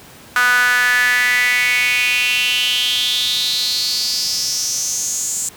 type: tone with high-pass filter sweep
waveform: sawtooth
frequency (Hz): 246.9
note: B3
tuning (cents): 0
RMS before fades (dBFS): -17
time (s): 0.36-5.49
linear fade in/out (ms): 2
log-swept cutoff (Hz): 1400 to 7500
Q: 6.6
effects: pink hiss -41 dBFS RMS until 5.56 s + high-pass 80 Hz 12 dB/octave